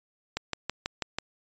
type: click train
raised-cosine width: 0.2 ms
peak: -12 dBFS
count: 6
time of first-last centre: 0.37-1.186 s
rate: 6.13 Hz
effects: resampled to 16000 Hz